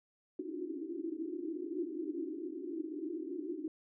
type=band-pass noise; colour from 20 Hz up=pink; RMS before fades=-40 dBFS; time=0.39-3.68 s; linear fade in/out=2 ms; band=290 to 370 Hz; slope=96 dB/octave; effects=none